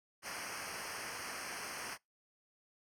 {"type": "noise with comb filter", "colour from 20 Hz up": "pink", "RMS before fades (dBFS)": -43, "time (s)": [0.22, 1.98], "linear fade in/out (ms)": 50, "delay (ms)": 0.27, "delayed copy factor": -1, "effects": ["noise-tail reverb RT60 0.2 s tail -26 dB re dry", "low-pass 11000 Hz 12 dB/octave"]}